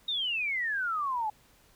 sine exponential sweep, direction down, 3756 to 830.6 Hz, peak -28 dBFS, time 0.08-1.3 s, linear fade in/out 5 ms, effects pink hiss -62 dBFS RMS until 1.75 s

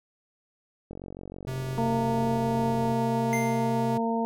click train, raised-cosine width 2 ms, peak -26 dBFS, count 94, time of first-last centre 0.91-2.919 s, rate 46.3 Hz
square tone with pitch glide, 130.81 to 129.76 Hz, C3 to C3, 0 to -14 cents, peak -31 dBFS, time 1.47-3.98 s, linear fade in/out 10 ms, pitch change -14 cents, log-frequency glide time 2.37-2.87 s
harmonic tone, 228.7 Hz, A#3, 33 cents flat, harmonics 1 / 2 / 3 / 4, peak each -27 / -31 / -32 / -31 dBFS, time 1.78-4.25 s, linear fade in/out 0 ms
square tone with exponential decay, 2093 Hz, C7, in tune, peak -28 dBFS, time 3.33-3.93 s, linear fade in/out 0 ms, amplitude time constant 130 ms
effects none

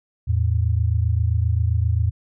sine tone pair together, 82.41 / 110 Hz, E2 / A2, 0 / 0 cents, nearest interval perfect fourth, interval 500 cents, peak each -19 / -20 dBFS, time 0.27-2.11 s, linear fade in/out 20 ms, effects none

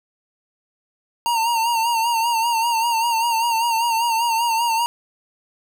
square tone with vibrato, 923 Hz, A#5, 17 cents flat, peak -18 dBFS, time 1.26-4.86 s, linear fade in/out 0 ms, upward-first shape sine, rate 5.1 Hz, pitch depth 56 cents each way, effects 9-bit

